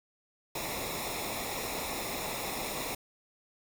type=noise with comb filter; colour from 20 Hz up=pink; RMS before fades=-36 dBFS; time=0.55-2.95 s; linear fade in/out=5 ms; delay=0.65 ms; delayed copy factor=-0.7; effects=none